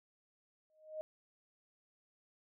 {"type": "tone with exponential growth", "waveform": "sine", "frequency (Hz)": 622.3, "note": "D#5", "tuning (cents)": 0, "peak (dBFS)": -36, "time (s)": [0.7, 1.01], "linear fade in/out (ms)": 0, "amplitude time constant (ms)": 67, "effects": []}